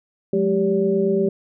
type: tone cluster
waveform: sine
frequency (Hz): 180.9 / 209.3 / 391.8 / 570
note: F#3 / G#3 / G4 / C#5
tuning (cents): -39 / +14 / -1 / +48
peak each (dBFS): -25 / -23 / -18 / -27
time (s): 0.33-1.29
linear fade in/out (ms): 5
effects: none